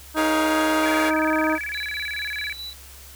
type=harmonic tone; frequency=312.7 Hz; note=D#4; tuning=9 cents sharp; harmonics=1 / 2 / 3 / 4 / 5; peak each=-22 / -25 / -27 / -28 / -29 dBFS; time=0.14-1.59 s; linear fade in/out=50 ms
type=chord; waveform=10% pulse; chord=Bb minor seventh; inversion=third; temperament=equal with one note detuned; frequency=415.3 / 476.8 / 554.4 / 698.5 Hz; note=Ab4 / Bb4 / Db5 / F5; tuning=0 / +39 / 0 / 0 cents; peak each=-23 dBFS; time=0.16-1.11 s; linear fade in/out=20 ms
type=tone with vibrato; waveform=sine; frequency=1979 Hz; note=B6; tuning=3 cents sharp; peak=-27 dBFS; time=0.83-2.53 s; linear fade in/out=5 ms; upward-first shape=square; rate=18 Hz; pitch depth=270 cents each way
type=tone with tremolo; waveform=triangle; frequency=3951 Hz; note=B7; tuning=in tune; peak=-30 dBFS; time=1.74-2.73 s; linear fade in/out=0 ms; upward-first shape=square; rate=4.7 Hz; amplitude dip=45%
effects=added 68 Hz sine -45 dBFS peak until 3.15 s + white hiss -45 dBFS RMS until 3.15 s